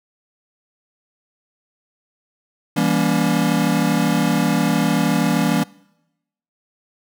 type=chord; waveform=square; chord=E diminished seventh; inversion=none; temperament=just; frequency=164.81 / 197.78 / 237.3 / 284.8 Hz; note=E3 / G3 / Bb3 / Db4; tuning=0 / +16 / +31 / +47 cents; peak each=-22 dBFS; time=2.76-5.64 s; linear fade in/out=10 ms; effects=noise-tail reverb RT60 0.9 s tail -24 dB re dry